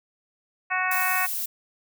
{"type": "harmonic tone", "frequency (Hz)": 370, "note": "F#4", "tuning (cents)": 0, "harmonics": [2, 3, 4, 5, 6, 7], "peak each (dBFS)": [-30, -29, -29, -28, -32, -31], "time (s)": [0.7, 1.27], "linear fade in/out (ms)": 20}
{"type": "noise", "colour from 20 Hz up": "violet", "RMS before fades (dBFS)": -29, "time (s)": [0.91, 1.46], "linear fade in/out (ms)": 5}
{"effects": []}